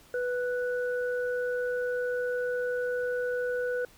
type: tone pair together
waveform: sine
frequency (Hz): 493.9 / 1480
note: B4 / F#6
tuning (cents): 0 / 0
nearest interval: octave + perfect fifth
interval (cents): 1900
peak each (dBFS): -28 / -35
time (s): 0.14-3.85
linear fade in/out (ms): 2
effects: pink hiss -57 dBFS RMS until 3.97 s